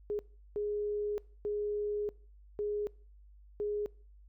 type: tone bursts at uneven times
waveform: sine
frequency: 415.7 Hz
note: G#4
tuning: 2 cents sharp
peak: -31 dBFS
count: 5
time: 0.1-0.19 / 0.56-1.18 / 1.45-2.09 / 2.59-2.87 / 3.6-3.86 s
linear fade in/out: 0 ms
effects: noise-tail reverb RT60 0.5 s tail -24 dB re dry + added 50 Hz sine -54 dBFS peak until 4.28 s